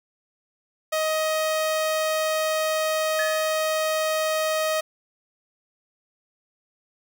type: tone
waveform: sawtooth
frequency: 628 Hz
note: D#5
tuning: 16 cents sharp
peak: -18 dBFS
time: 0.92-4.81 s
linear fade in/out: 10 ms
type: tone with exponential decay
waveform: sine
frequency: 1723 Hz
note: A6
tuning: 37 cents flat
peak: -23 dBFS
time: 3.19-3.65 s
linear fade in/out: 2 ms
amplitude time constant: 100 ms
effects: none